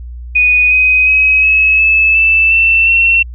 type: tone with pitch steps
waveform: sine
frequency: 2480 / 2512 / 2544 / 2576 / 2609 / 2643 / 2676 / 2711 Hz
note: D#7 / D#7 / D#7 / E7 / E7 / E7 / E7 / E7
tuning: -6 / +16 / +38 / -41 / -18 / +4 / +25 / +48 cents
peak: -6 dBFS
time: 0.35-3.23 s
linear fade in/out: 10 ms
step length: 360 ms
effects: added 60 Hz sine -24 dBFS peak until 3.34 s